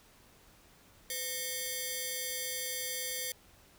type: ring-modulated tone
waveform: 5% pulse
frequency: 1343 Hz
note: E6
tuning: 32 cents sharp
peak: -20 dBFS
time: 1.1-3.32 s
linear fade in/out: 2 ms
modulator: 836 Hz
effects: pink hiss -61 dBFS RMS until 3.78 s